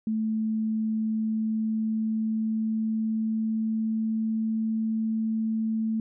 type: tone with pitch glide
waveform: sine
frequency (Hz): 219.2 to 221.4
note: A3 to A3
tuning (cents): -6 to +11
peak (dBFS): -24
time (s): 0.07-6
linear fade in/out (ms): 2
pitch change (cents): +17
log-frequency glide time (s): 0.96-4.72
effects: none